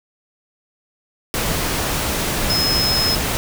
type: tone in noise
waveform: sine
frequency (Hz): 5150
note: E8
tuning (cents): -41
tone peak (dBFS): -17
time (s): 2.5-3.15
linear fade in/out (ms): 0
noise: pink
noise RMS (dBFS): -21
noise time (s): 1.34-3.37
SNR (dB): +1
effects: none